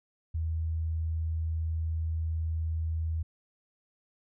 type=tone; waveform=sine; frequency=80.7 Hz; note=E2; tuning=36 cents flat; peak=-28 dBFS; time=0.34-3.23 s; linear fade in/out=10 ms; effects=none